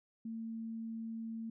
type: tone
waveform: sine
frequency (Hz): 225.7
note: A3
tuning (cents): +44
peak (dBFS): -39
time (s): 0.25-1.5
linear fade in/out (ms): 5
effects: none